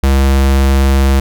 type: tone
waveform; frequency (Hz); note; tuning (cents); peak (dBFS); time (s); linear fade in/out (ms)
square; 67.7; C#2; -40; -8; 0.03-1.2; 5
effects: none